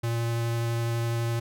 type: tone with vibrato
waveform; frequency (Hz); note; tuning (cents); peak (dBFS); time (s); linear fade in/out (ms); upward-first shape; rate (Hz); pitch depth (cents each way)
square; 116.54; A#2; 0; -26; 0.03-1.4; 10; sine; 12; 8
effects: none